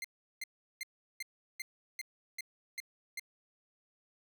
sawtooth tone bursts, 2093 Hz, C7, in tune, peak -34 dBFS, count 9, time 0.02-3.196 s, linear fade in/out 2 ms, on 24 ms, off 370 ms, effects none

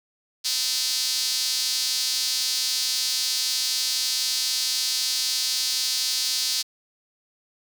sawtooth tone with high-pass filter, 256.1 Hz, C4, 37 cents flat, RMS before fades -25 dBFS, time 0.44-6.63 s, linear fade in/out 20 ms, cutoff 4600 Hz, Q 3, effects none

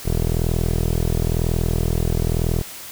15% pulse tone with low-pass filter, 41 Hz, E1, 9 cents flat, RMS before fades -20 dBFS, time 0.05-2.62 s, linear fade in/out 10 ms, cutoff 500 Hz, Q 1.1, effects white hiss -36 dBFS RMS until 2.91 s

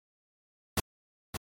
pink noise with echo, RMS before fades -26 dBFS, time 0.77-0.8 s, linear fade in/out 5 ms, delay 570 ms, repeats 1, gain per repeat -8 dB, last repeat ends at 1.37 s, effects MP3 64 kbps

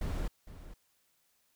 brown noise with echo, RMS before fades -34 dBFS, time 0.01-0.28 s, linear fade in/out 5 ms, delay 460 ms, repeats 1, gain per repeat -14 dB, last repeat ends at 0.74 s, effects white hiss -73 dBFS RMS until 1.55 s

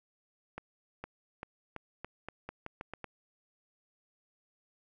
accelerating click train, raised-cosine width 0.5 ms, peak -25 dBFS, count 11, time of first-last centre 0.58-3.043 s, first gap 460 ms, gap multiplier 0.85, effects none

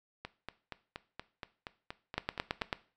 two click trains, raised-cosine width 0.3 ms, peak -15 / -24 dBFS, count 6 / 11, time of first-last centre 2.18-2.728 / 0.25-2.614 s, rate 9.12 / 4.23 Hz, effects noise-tail reverb RT60 0.4 s tail -17 dB re dry

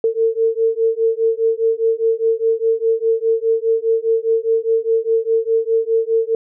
sine beating tone pair, 449.5 / 454.4 Hz, A4 / A#4, +37 / -44 cents, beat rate 4.9 Hz, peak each -17 dBFS, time 0.04-6.35 s, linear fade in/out 2 ms, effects none

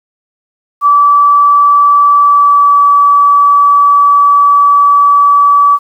sine tone with pitch glide, 1155 to 1147.7 Hz, D6 to D6, -29 to -40 cents, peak -3 dBFS, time 0.81-5.79 s, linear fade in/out 50 ms, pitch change -11 cents, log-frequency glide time 2.21-2.79 s, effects 7-bit

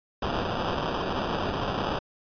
blue noise with sample-and-hold, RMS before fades -29 dBFS, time 0.22-1.99 s, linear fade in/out 5 ms, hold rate 2100 Hz, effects resampled to 11025 Hz

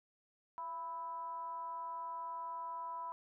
sine tone with frequency modulation, 990 Hz, B5, 4 cents sharp, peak -40 dBFS, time 0.58-3.12 s, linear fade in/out 0 ms, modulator 316 Hz, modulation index 0.43, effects none

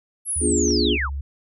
sine linear sweep, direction down, 11340 to 784 Hz, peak -22 dBFS, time 0.25-1.1 s, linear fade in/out 50 ms
sine tone with pitch glide, 76.4 to 69.66 Hz, D#2 to C#2, -31 to +9 cents, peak -25 dBFS, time 0.36-1.21 s, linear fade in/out 5 ms, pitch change -160 cents, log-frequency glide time 0.7-0.84 s
sine chord, B diminished seventh, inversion none, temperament equal with one note detuned, 242.7 / 293.7 / 349.2 / 415.3 Hz, B3 / D4 / F4 / Ab4, -30 / 0 / 0 / 0 cents, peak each -24 dBFS, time 0.4-0.98 s, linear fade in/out 50 ms
clicks, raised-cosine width 0.3 ms, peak -32 / -30 dBFS, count 2, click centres 0.679 / 0.706 s
effects none

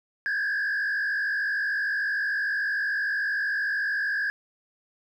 sine tone with frequency modulation, 1645 Hz, G#6, 17 cents flat, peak -22 dBFS, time 0.26-4.3 s, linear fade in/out 0 ms, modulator 53.3 Hz, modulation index 1.4, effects tanh soft clip ceiling -23 dBFS + 10-bit

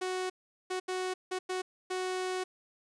sawtooth tone bursts at uneven times, 370 Hz, F#4, in tune, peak -28 dBFS, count 6, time 0.01-0.3 / 0.7-0.8 / 0.88-1.14 / 1.31-1.39 / 1.49-1.62 / 1.9-2.44 s, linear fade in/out 10 ms, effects resampled to 22050 Hz + 10-bit

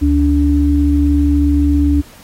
sine tone pair together, 72.74 / 288.8 Hz, D2 / D4, -16 / -29 cents, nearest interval 2 octaves, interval 2387 cents, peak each -12 dBFS, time 0.01-2.02 s, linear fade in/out 20 ms, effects pink hiss -42 dBFS RMS until 2.23 s + AAC 48 kbps

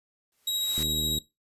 white noise with exponential growth, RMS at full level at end -35 dBFS, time 0.32-0.83 s, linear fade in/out 1 ms, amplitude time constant 110 ms
sawtooth tone with tremolo, 3829 Hz, A#7, 46 cents sharp, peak -22 dBFS, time 0.47-1.19 s, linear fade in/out 5 ms, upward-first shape triangle, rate 14 Hz, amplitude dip 25%
click train, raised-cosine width 3 ms, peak -23 dBFS, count 32, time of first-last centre 0.78-1.179 s, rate 77.6 Hz
effects noise-tail reverb RT60 0.2 s tail -17 dB re dry + resampled to 32000 Hz

